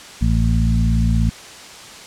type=harmonic tone with a mistuned harmonic; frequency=56.5 Hz; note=A1; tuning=47 cents sharp; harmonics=1 / 2 / 3 / 4; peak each=-16 / -19 / -21 / -22 dBFS; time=0.21-1.3 s; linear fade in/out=10 ms; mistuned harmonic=1; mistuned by=+24 cents; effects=white hiss -37 dBFS RMS until 2.06 s + low-pass 7000 Hz 12 dB/octave